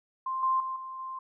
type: tone with level steps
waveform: sine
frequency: 1048 Hz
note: C6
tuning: 2 cents sharp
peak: -29 / -23 / -31 / -37 / -35 dBFS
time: 0.26-1.19 s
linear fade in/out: 5 ms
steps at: 0.43 / 0.6 / 0.76 / 0.99 s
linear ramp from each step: 2 ms
effects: none